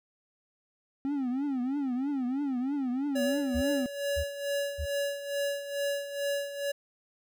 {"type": "tone with vibrato", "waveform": "triangle", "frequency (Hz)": 266.6, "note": "C4", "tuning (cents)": 33, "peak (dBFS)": -26, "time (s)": [1.05, 3.86], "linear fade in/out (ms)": 0, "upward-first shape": "triangle", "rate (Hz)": 3.1, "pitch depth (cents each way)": 180}
{"type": "tone with tremolo", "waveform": "square", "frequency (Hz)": 566, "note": "C#5", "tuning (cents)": 36, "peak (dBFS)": -28, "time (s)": [3.15, 6.72], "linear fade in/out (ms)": 10, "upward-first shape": "sine", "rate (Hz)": 2.3, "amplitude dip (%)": 70}
{"type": "tone bursts", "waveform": "sine", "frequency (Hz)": 74.3, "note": "D2", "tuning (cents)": 21, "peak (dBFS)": -30, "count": 3, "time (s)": [3.54, 4.86], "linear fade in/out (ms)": 20, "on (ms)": 80, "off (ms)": 540}
{"effects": []}